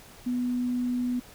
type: tone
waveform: sine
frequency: 246.9 Hz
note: B3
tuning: in tune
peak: -25 dBFS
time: 0.26-1.2 s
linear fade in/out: 10 ms
effects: pink hiss -50 dBFS RMS until 1.34 s